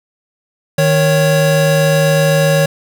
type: tone pair together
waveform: square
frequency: 155.57 / 554.4 Hz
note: D#3 / C#5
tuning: 0 / 0 cents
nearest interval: octave + minor seventh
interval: 2200 cents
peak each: -13 dBFS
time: 0.78-2.66 s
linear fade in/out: 5 ms
effects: none